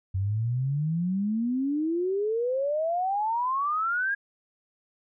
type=exponential sweep; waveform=sine; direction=up; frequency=92.4 to 1653 Hz; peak=-24 dBFS; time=0.14-4.15 s; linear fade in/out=10 ms; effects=none